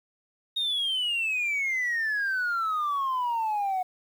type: exponential sweep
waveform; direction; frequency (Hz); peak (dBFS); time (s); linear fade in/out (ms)
sine; down; 3736 to 730; -23; 0.56-3.83; 10
effects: tanh soft clip ceiling -23 dBFS + 9-bit

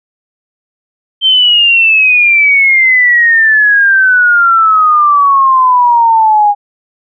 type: exponential sweep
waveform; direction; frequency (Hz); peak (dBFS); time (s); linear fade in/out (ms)
sine; down; 3136 to 813; -4; 1.21-6.55; 50
effects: none

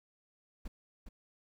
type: noise with echo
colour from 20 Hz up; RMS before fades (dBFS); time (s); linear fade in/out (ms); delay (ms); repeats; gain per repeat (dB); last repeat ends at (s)
brown; -41; 0.65-0.68; 5; 410; 1; -7; 1.09
effects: none

